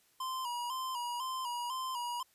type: tone with vibrato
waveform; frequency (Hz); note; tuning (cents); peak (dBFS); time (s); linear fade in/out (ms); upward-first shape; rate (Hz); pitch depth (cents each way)
square; 999; B5; +20; -36; 0.2-2.23; 5; square; 2; 67
effects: white hiss -69 dBFS RMS until 2.34 s + resampled to 32000 Hz